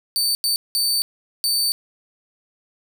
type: tone bursts at uneven times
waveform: sawtooth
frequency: 4565 Hz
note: D8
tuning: 50 cents flat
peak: -15 dBFS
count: 4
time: 0.16-0.35 / 0.44-0.56 / 0.75-1.02 / 1.44-1.72 s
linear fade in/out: 0 ms
effects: none